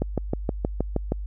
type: click train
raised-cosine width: 2 ms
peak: -10 dBFS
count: 8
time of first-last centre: 0.02-1.121 s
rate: 6.36 Hz
effects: added 50 Hz sine -29 dBFS peak until 1.26 s